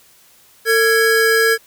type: tone pair together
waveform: square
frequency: 449.8 / 1661.2 Hz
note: A4 / G#6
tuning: +38 / 0 cents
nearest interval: octave + major seventh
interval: 2262 cents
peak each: -15 dBFS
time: 0.65-1.58 s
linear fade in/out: 50 ms
effects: white hiss -50 dBFS RMS until 1.66 s